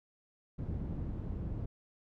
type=low-pass noise; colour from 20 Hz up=white; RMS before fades=-38 dBFS; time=0.58-1.66 s; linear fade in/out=10 ms; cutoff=140 Hz; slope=12 dB/octave; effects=none